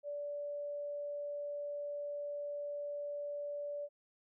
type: tone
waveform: sine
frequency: 580 Hz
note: D5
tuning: 22 cents flat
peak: -38 dBFS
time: 0.03-3.89 s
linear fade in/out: 50 ms
effects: none